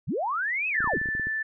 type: linear two-way sweep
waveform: sine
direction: up then down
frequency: 76.7 to 2622 to 76.7 Hz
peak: -25 dBFS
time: 0.07-0.99 s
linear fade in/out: 20 ms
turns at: 0.68 s
type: tone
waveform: sine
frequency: 1760 Hz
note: A6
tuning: in tune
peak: -26 dBFS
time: 0.74-1.43 s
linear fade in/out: 10 ms
type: clicks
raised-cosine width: 3 ms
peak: -25 dBFS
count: 11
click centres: 0.805 / 0.843 / 0.875 / 0.936 / 0.968 / 1.015 / 1.058 / 1.088 / 1.151 / 1.197 / 1.27 s
effects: none